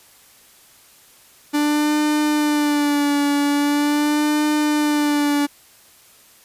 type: tone with vibrato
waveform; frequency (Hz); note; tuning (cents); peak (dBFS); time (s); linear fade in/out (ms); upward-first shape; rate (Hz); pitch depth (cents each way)
45% pulse; 293.7; D4; 0; -16; 1.53-5.47; 20; sine; 0.42; 41
effects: white hiss -50 dBFS RMS until 6.44 s + resampled to 32000 Hz